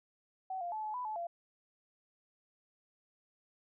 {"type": "tone with pitch steps", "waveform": "sine", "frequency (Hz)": [756, 698, 865, 857, 994, 862, 686], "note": ["F#5", "F5", "A5", "A5", "B5", "A5", "F5"], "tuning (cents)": [37, -1, -30, -46, 11, -36, -31], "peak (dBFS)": -36, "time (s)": [0.5, 1.27], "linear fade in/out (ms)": 5, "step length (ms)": 110, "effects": []}